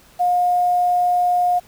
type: tone with quantisation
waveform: sine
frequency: 714 Hz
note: F5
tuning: 38 cents sharp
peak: -14 dBFS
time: 0.19-1.6 s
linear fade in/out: 20 ms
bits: 7
effects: pink hiss -50 dBFS RMS until 1.67 s